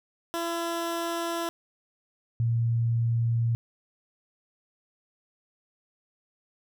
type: tone pair in turn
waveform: 15% pulse / sine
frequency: 337.3 / 116.26 Hz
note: E4 / A#2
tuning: +40 / -4 cents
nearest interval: octave + tritone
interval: 1844 cents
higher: first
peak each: -22 / -22 dBFS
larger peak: neither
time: 0.34-1.49 / 2.4-3.55 s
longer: neither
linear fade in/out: 0 ms
effects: none